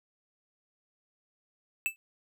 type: tone with exponential decay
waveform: square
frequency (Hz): 2637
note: E7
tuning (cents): 0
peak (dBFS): -23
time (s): 1.86-1.96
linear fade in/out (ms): 0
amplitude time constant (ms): 20
effects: none